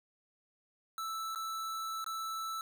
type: tone with dropouts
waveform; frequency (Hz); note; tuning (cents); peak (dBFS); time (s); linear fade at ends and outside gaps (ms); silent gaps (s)
square; 1318.5; E6; 0; -37; 0.98-2.61; 1; 1.349-1.358 / 2.043-2.063
effects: none